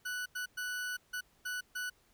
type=tone bursts at uneven times; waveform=40% pulse; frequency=1482 Hz; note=F#6; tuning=2 cents sharp; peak=-35 dBFS; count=6; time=0.05-0.26 / 0.35-0.46 / 0.57-0.97 / 1.13-1.21 / 1.45-1.61 / 1.75-1.9 s; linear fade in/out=10 ms; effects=pink hiss -69 dBFS RMS until 2.13 s